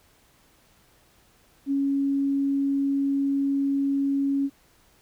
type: tone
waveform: sine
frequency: 277.2 Hz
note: C#4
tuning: in tune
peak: -21 dBFS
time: 1.66-4.5 s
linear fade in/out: 50 ms
effects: pink hiss -60 dBFS RMS until 5.01 s